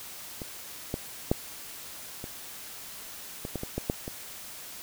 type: clicks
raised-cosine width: 2 ms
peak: -23 / -16 / -9 / -24 / -21 / -18 / -20 / -16 / -12 / -22 dBFS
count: 10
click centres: 0.418 / 0.941 / 1.315 / 2.241 / 3.451 / 3.557 / 3.634 / 3.78 / 3.899 / 4.079 s
effects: white hiss -43 dBFS RMS until 4.82 s